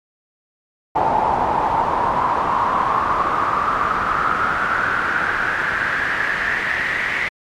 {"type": "noise with band-pass filter sweep", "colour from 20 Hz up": "brown", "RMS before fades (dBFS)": -19, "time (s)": [0.95, 7.29], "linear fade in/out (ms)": 10, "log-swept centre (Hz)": [830, 2000], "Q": 6.5, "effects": ["MP3 96 kbps"]}